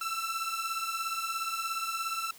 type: beating tone pair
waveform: sawtooth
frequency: 1326 / 1343 Hz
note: E6 / E6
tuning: +10 / +32 cents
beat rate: 17 Hz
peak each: -31 dBFS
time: 0.01-2.31 s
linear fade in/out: 5 ms
effects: white hiss -53 dBFS RMS until 2.38 s